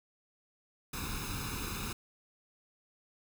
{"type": "noise with comb filter", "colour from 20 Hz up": "pink", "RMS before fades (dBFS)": -38, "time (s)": [0.93, 1.93], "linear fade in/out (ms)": 5, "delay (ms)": 0.78, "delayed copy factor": 0.85, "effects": []}